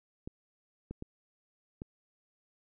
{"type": "clicks", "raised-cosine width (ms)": 3, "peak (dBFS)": -27, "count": 4, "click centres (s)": [0.275, 0.91, 1.024, 1.819], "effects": []}